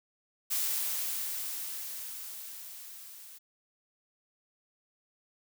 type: noise with level ramp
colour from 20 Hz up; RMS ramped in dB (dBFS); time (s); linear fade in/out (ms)
blue; -30 to -50; 0.5-3.39; 20
effects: none